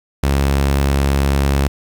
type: tone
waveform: sawtooth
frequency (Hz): 69.3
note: C#2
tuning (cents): 0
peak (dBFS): -9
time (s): 0.23-1.68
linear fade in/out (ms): 5
effects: 7-bit